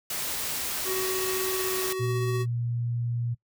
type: noise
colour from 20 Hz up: white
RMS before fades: -31 dBFS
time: 0.1-1.93 s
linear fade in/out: 5 ms
type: tone with tremolo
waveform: square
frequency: 375.4 Hz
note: F#4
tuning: 25 cents sharp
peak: -28 dBFS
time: 0.84-2.46 s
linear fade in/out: 50 ms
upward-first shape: triangle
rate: 16 Hz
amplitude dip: 25%
type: tone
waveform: sine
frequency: 118.9 Hz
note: A#2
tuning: 35 cents sharp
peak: -26 dBFS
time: 1.99-3.35 s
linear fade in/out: 20 ms
effects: noise-tail reverb RT60 0.1 s tail -21 dB re dry